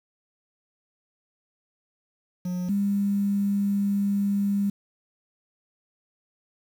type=tone pair in turn; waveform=triangle / sine; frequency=180 / 200.8 Hz; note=F#3 / G3; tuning=-47 / +42 cents; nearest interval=major second; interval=189 cents; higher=second; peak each=-24 / -21 dBFS; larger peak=second; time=2.45-2.69 / 2.69-4.7 s; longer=second; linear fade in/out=5 ms; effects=8-bit